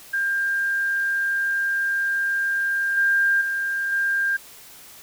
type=tone with level steps; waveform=sine; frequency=1597 Hz; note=G6; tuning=32 cents sharp; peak=-20 / -16 / -22 / -19 dBFS; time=0.13-4.37 s; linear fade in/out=10 ms; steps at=2.97 / 3.41 / 3.92 s; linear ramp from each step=5 ms; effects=white hiss -45 dBFS RMS until 5.02 s